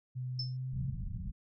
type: tone with pitch glide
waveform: sine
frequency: 126.8 to 131.58 Hz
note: B2 to C3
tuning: +46 to +10 cents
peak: -35 dBFS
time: 0.15-0.95 s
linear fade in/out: 20 ms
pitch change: +64 cents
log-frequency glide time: 0.42-0.83 s
type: tone with exponential decay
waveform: sine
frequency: 5274 Hz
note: E8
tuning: in tune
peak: -32 dBFS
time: 0.39-0.57 s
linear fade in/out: 5 ms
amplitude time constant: 38 ms
type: low-pass noise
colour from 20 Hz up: pink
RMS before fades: -39 dBFS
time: 0.72-1.32 s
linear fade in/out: 20 ms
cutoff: 190 Hz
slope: 48 dB/octave
effects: none